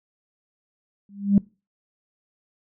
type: tone with exponential growth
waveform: sine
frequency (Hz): 200.4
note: G3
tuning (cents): +38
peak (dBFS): -9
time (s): 1.09-1.38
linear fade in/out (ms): 2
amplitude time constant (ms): 62
effects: noise-tail reverb RT60 0.3 s tail -24 dB re dry + tanh soft clip ceiling -7 dBFS